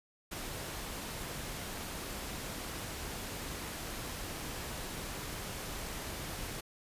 pink noise, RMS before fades -41 dBFS, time 0.31-6.61 s, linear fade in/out 10 ms, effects resampled to 32000 Hz

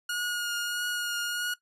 sawtooth tone with vibrato, 1436 Hz, F6, 48 cents sharp, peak -25 dBFS, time 0.09-1.54 s, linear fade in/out 5 ms, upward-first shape triangle, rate 1.6 Hz, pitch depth 18 cents each way, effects noise-tail reverb RT60 0.1 s tail -17 dB re dry + resampled to 32000 Hz

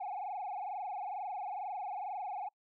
sine tone with frequency modulation, 784 Hz, G5, in tune, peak -35 dBFS, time 0-2.49 s, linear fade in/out 10 ms, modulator 22.2 Hz, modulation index 3, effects noise-tail reverb RT60 0.1 s tail -25 dB re dry + tanh soft clip ceiling -34 dBFS

